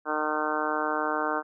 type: harmonic tone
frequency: 152.9 Hz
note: D#3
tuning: 30 cents flat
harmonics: 2 / 3 / 4 / 5 / 6 / 7 / 8 / 9 / 10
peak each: -34 / -34 / -34 / -34 / -34 / -34 / -34 / -34 / -34 dBFS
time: 0.05-1.43 s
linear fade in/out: 50 ms
effects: none